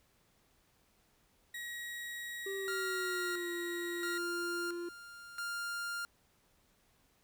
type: tone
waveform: 35% pulse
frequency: 1903 Hz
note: A#6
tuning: 35 cents sharp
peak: -39 dBFS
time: 1.54-4.18 s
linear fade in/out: 5 ms
type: tone with pitch glide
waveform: triangle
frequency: 391.4 to 346.7 Hz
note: G4 to F4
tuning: -3 to -13 cents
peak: -36 dBFS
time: 2.46-4.89 s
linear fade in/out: 5 ms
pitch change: -210 cents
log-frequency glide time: 2.57-3.5 s
type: tone with tremolo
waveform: 45% pulse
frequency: 1400 Hz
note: F6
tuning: 4 cents sharp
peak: -37 dBFS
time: 2.68-6.05 s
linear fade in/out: 0 ms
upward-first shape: square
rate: 0.74 Hz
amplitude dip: 75%
effects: pink hiss -71 dBFS RMS until 7.23 s